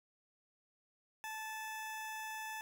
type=tone; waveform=20% pulse; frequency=873 Hz; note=A5; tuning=14 cents flat; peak=-37 dBFS; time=1.24-2.61 s; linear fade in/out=0 ms; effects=none